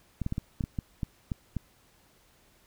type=clicks; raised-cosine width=5 ms; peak=-18 dBFS; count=10; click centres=0.217 / 0.264 / 0.324 / 0.381 / 0.608 / 0.639 / 0.788 / 1.032 / 1.318 / 1.567 s; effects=pink hiss -63 dBFS RMS until 2.66 s

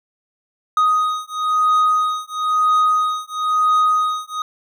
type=beating tone pair; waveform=triangle; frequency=1248 / 1249 Hz; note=D#6 / D#6; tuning=+5 / +6 cents; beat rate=1 Hz; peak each=-16 dBFS; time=0.77-4.42 s; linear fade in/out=2 ms; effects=none

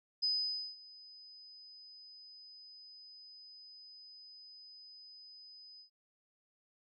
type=tone with ADSR envelope; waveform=sine; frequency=5010 Hz; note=D#8; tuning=11 cents sharp; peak=-29 dBFS; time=0.22-5.9 s; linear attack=16 ms; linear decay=520 ms; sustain=-23 dB; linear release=100 ms; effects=none

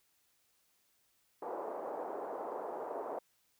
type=band-pass noise; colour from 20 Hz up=pink; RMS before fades=-41 dBFS; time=1.42-3.19 s; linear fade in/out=5 ms; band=400 to 920 Hz; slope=24 dB/octave; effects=white hiss -74 dBFS RMS until 3.59 s

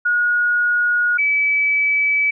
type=tone pair in turn; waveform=sine; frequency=1446 / 2295 Hz; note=F#6 / D7; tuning=-40 / -40 cents; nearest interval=minor sixth; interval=800 cents; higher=second; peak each=-14 dBFS; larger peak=neither; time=0.05-1.18 / 1.18-2.31 s; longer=neither; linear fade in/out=10 ms; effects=none

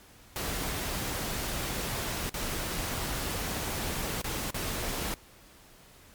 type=noise with dropouts; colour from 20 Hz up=pink; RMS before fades=-33 dBFS; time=0.36-5.14 s; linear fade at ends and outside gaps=0 ms; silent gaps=2.294-2.342 / 4.216-4.243 / 4.505-4.544 s; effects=pink hiss -55 dBFS RMS until 6.14 s + MP3 96 kbps

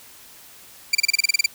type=tone bursts; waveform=20% pulse; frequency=2349 Hz; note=D7; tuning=in tune; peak=-9 dBFS; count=11; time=0.93-1.461 s; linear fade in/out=5 ms; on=21 ms; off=30 ms; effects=white hiss -46 dBFS RMS until 1.54 s

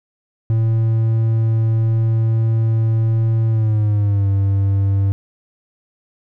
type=tone with pitch glide; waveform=triangle; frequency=112.4 to 98.42 Hz; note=A2 to G2; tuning=+37 to +7 cents; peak=-11 dBFS; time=0.5-5.12 s; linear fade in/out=0 ms; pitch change=-230 cents; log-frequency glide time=3.49-4.28 s; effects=none

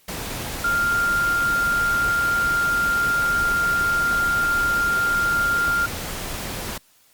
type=tone in noise; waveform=sine; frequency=1396.9 Hz; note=F6; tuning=in tune; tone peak=-18 dBFS; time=0.64-5.86 s; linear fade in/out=5 ms; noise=pink; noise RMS=-30 dBFS; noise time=0.08-6.78 s; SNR=+9 dB; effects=white hiss -57 dBFS RMS until 7.13 s + Opus 48 kbps

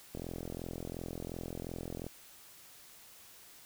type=click train; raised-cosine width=2 ms; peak=-27 dBFS; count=83; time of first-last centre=0.15-2.066 s; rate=42.8 Hz; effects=white hiss -56 dBFS RMS until 3.65 s

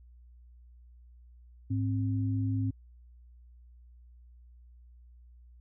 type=tone pair together; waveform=sine; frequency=105 / 264.6 Hz; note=G#2 / C4; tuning=+19 / +20 cents; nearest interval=octave + major third; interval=1601 cents; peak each=-28 / -33 dBFS; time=1.7-2.71 s; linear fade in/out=10 ms; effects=added 60 Hz sine -52 dBFS peak until 5.6 s

